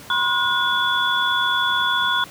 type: tone cluster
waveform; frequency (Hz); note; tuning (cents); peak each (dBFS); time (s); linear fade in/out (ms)
sine; 978 / 1058 / 1448 / 3428; B5 / C6 / F#6 / A7; -17 / +19 / -38 / -46; -26 / -24 / -21 / -22; 0.1-2.24; 2
effects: pink hiss -41 dBFS RMS until 2.3 s + high-pass 80 Hz 12 dB/octave